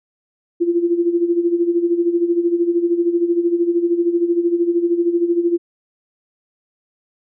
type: tone with tremolo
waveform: sine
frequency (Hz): 343.8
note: F4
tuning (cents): -27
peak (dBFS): -11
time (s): 0.6-5.58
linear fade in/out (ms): 20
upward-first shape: sine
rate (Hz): 13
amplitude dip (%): 70
effects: none